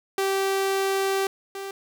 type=tone pair in turn; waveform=sawtooth; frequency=388.7 / 391.6 Hz; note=G4 / G4; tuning=-15 / -2 cents; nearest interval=unison; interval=13 cents; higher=second; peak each=-18 / -28 dBFS; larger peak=first; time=0.18-1.27 / 1.55-1.71 s; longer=first; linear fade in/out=2 ms; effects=none